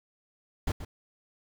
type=noise with echo; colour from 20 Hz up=brown; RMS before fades=-28 dBFS; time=0.67-0.72 s; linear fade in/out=5 ms; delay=130 ms; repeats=1; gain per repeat=-11 dB; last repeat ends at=0.85 s; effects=none